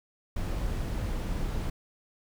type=noise; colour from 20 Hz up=brown; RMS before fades=-31 dBFS; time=0.36-1.7 s; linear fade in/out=5 ms; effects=none